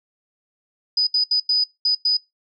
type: tone bursts at uneven times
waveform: sine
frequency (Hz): 4978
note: D#8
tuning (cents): 0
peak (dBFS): -15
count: 6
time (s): 0.97-1.07 / 1.14-1.24 / 1.31-1.4 / 1.49-1.64 / 1.85-1.95 / 2.05-2.17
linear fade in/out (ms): 5
effects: noise-tail reverb RT60 0.2 s tail -24 dB re dry